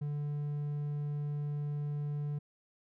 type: tone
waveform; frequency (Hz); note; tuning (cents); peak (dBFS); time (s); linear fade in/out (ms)
triangle; 146.5; D3; -4; -31; 0.01-2.39; 10
effects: none